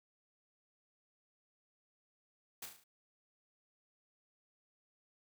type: noise with echo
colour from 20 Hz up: white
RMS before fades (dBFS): -45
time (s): 2.62-2.66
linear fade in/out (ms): 5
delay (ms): 36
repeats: 5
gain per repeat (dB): -5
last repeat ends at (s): 2.84
effects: none